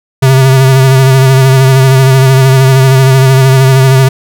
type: tone with vibrato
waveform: square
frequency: 132.6 Hz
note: C3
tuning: 23 cents sharp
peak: -3 dBFS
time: 0.22-4.09 s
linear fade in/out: 10 ms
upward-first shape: sine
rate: 13 Hz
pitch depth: 34 cents each way
effects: none